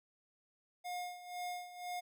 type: tone with tremolo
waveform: square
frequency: 715 Hz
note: F5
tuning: 41 cents sharp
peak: -39 dBFS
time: 0.84-2.01 s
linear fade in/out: 20 ms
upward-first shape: sine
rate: 2 Hz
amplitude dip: 75%
effects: none